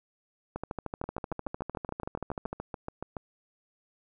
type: two click trains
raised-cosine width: 1 ms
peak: -20 / -21 dBFS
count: 27 / 16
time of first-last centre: 0.56-2.53 / 1.04-3.168 s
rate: 13.2 / 7.05 Hz
effects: none